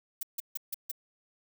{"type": "noise bursts", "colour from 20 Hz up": "violet", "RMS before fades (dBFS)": -34, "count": 5, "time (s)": [0.21, 0.915], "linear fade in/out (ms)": 5, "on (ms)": 21, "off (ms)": 150, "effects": []}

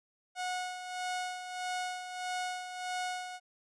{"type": "tone with tremolo", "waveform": "sawtooth", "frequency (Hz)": 730, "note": "F#5", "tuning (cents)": -24, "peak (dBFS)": -29, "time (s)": [0.35, 3.4], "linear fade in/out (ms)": 50, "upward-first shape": "sine", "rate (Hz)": 1.6, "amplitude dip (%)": 60, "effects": ["resampled to 22050 Hz"]}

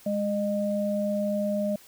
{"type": "tone pair together", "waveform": "sine", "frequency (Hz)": [206.3, 610.4], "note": ["G#3", "D#5"], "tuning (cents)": [-11, -33], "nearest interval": "octave + perfect fifth", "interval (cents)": 1878, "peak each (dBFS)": -27, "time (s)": [0.06, 1.76], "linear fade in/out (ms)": 5, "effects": ["white hiss -53 dBFS RMS until 1.87 s"]}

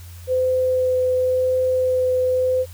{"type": "tone with vibrato", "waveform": "sine", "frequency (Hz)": 510, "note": "C5", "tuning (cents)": -44, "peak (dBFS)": -16, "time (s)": [0.27, 2.66], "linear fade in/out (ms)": 50, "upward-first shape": "sine", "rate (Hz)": 0.92, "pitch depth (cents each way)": 8, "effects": ["added 87 Hz sine -36 dBFS peak until 2.73 s", "white hiss -47 dBFS RMS until 2.73 s"]}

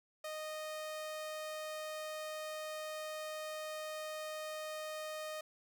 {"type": "tone", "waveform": "sawtooth", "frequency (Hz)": 619, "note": "D#5", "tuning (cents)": -9, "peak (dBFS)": -37, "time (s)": [0.24, 5.41], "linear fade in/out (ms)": 5, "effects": []}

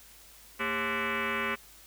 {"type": "tone with frequency modulation", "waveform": "sine", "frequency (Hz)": 402.8, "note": "G4", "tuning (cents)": 47, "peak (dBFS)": -28, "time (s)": [0.59, 1.56], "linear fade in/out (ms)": 20, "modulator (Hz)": 315, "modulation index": 7.2, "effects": ["added 52 Hz sine -61 dBFS peak until 1.86 s", "white hiss -54 dBFS RMS until 1.86 s"]}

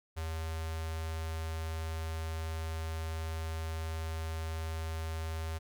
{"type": "tone with notch filter", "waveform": "square", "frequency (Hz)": 80.7, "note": "E2", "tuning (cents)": -36, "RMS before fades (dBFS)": -37, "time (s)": [0.16, 5.59], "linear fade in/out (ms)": 20, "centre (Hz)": 200, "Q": 0.54, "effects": []}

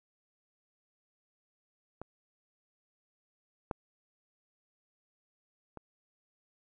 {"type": "clicks", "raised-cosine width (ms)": 1, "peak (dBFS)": [-27, -19, -30], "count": 3, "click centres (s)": [2.016, 3.712, 5.773], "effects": []}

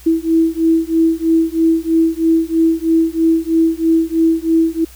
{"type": "beating tone pair", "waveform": "sine", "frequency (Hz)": [325.1, 328.2], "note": ["E4", "E4"], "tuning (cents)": [-24, -8], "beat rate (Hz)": 3.1, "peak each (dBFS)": -14, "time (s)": [0.06, 4.85], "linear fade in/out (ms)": 10, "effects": ["added 60 Hz sine -39 dBFS peak until 4.95 s", "white hiss -43 dBFS RMS until 4.95 s"]}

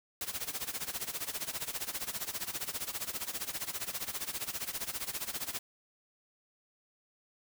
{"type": "noise with tremolo", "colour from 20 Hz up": "white", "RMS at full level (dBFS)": -35, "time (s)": [0.21, 5.59], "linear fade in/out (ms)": 2, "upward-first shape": "sine", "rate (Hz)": 15, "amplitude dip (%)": 85, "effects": []}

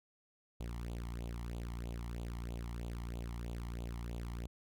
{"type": "tone with flanger", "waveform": "sawtooth", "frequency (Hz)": 58.5, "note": "A#1", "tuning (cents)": 7, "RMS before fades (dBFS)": -42, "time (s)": [0.6, 4.47], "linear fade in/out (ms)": 5, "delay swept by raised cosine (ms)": [0.27, 1], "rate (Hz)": 3.1, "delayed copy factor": 0.8, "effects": []}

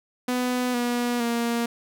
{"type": "tone with pitch steps", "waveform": "sawtooth", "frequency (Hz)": [249.2, 241.8, 234.7], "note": ["B3", "B3", "A#3"], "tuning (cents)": [16, -36, 12], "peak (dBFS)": -19, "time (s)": [0.28, 1.66], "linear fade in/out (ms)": 5, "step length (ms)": 460, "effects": []}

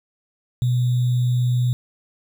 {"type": "tone with sample-and-hold", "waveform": "sine", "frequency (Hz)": 123.47, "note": "B2", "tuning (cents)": 0, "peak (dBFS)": -16, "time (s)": [0.62, 1.73], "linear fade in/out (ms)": 0, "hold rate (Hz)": 3675, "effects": []}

